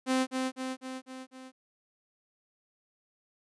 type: tone with echo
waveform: sawtooth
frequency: 259.7 Hz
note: C4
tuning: 13 cents flat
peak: -21 dBFS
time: 0.06-0.27 s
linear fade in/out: 50 ms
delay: 250 ms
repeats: 5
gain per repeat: -4 dB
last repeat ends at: 1.52 s
effects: resampled to 24000 Hz